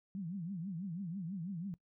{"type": "tone with vibrato", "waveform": "sine", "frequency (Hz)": 180.4, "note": "F#3", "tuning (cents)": -44, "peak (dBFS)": -38, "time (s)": [0.15, 1.74], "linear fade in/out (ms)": 0, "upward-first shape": "triangle", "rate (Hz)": 6.1, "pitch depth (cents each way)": 250, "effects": ["noise-tail reverb RT60 0.1 s tail -20 dB re dry"]}